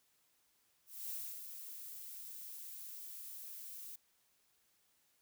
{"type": "noise with ADSR envelope", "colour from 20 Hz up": "violet", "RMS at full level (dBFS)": -42, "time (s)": [0.86, 3.96], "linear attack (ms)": 240, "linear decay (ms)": 300, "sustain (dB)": -7, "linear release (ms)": 6, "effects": ["white hiss -75 dBFS RMS until 5.21 s"]}